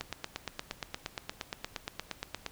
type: click train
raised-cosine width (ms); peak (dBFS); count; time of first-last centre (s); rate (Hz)
0.2; -17; 22; 0.01-2.463; 8.56
effects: pink hiss -56 dBFS RMS until 2.51 s